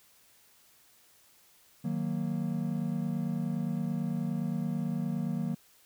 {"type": "chord", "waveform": "triangle", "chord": "D# minor", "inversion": "none", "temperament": "equal", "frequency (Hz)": [155.56, 185, 233.1], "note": ["D#3", "F#3", "A#3"], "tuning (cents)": [0, 0, 0], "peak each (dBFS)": -32, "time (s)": [1.84, 5.55], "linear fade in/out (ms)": 10, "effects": ["white hiss -62 dBFS RMS until 5.85 s"]}